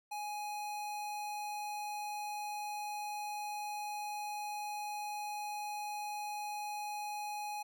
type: tone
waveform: square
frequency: 834 Hz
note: G#5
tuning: 7 cents sharp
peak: -39 dBFS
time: 0.11-7.63 s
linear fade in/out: 10 ms
effects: none